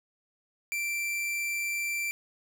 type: tone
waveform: 45% pulse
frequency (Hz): 2349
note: D7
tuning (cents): 0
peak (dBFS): -29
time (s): 0.72-2.11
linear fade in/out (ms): 0
effects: none